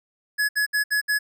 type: tone bursts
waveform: square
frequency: 1693 Hz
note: G#6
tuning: 33 cents sharp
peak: -20 dBFS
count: 5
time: 0.38-1.19 s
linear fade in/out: 20 ms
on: 110 ms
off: 65 ms
effects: none